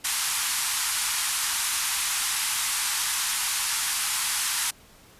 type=band-pass noise; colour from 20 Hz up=white; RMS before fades=-27 dBFS; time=0.04-4.71 s; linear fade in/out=10 ms; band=850 to 12000 Hz; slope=48 dB/octave; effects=pink hiss -53 dBFS RMS until 5.19 s + resampled to 32000 Hz